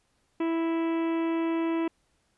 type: harmonic tone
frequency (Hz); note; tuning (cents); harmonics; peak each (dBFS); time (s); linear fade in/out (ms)
329.6; E4; 0; 1 / 2 / 3 / 4 / 5 / 6 / 7 / 8 / 9 / 10; -25 / -38 / -37 / -45 / -50 / -46 / -48 / -46 / -56 / -55; 0.4-1.88; 5
effects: pink hiss -71 dBFS RMS until 2.37 s + resampled to 24000 Hz